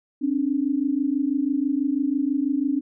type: tone pair together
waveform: sine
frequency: 267.4 / 293.5 Hz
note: C4 / D4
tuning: +38 / -1 cents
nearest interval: major second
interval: 161 cents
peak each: -23 dBFS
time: 0.21-2.81 s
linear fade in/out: 20 ms
effects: none